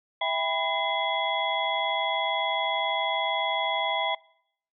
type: tone cluster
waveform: sine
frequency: 653 / 800 / 988 / 2054 / 3354 Hz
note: E5 / G5 / B5 / C7 / G#7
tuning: -17 / +35 / 0 / -33 / +16 cents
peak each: -31 dBFS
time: 0.21-4.15 s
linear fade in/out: 5 ms
effects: noise-tail reverb RT60 0.7 s tail -23 dB re dry